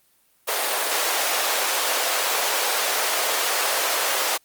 pink high-pass noise, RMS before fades -23 dBFS, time 0.47-4.38 s, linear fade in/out 20 ms, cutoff 500 Hz, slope 24 dB/octave, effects white hiss -62 dBFS RMS until 4.44 s + Opus 32 kbps

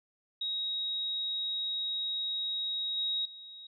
sine tone with level steps, 3793 Hz, A#7, 29 cents sharp, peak -31 / -29 / -45 dBFS, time 0.41-3.67 s, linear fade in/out 5 ms, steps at 2.97 / 3.25 s, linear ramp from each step 5 ms, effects none

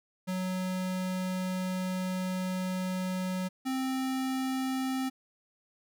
square tone pair in turn, 185 / 262.2 Hz, F#3 / C4, 0 / +4 cents, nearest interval tritone, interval 604 cents, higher second, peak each -31 / -30 dBFS, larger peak second, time 0.27-3.49 / 3.65-5.1 s, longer first, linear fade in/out 20 ms, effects none

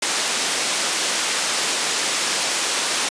white band-pass noise, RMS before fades -22 dBFS, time 0.02-3.09 s, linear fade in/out 5 ms, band 280 to 7800 Hz, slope 12 dB/octave, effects resampled to 22050 Hz

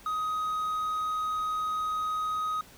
triangle tone, 1256 Hz, D#6, 16 cents sharp, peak -26 dBFS, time 0.06-2.61 s, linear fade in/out 2 ms, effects pink hiss -53 dBFS RMS until 2.77 s

